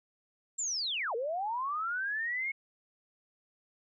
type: linear two-way sweep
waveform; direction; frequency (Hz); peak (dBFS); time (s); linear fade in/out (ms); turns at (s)
sine; down then up; 7520 to 439.4 to 2197; -31; 0.58-2.52; 10; 1.15
effects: none